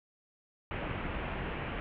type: low-pass noise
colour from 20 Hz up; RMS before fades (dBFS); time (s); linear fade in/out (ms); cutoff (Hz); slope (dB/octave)
pink; -37; 0.71-1.8; 0; 2900; 48
effects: none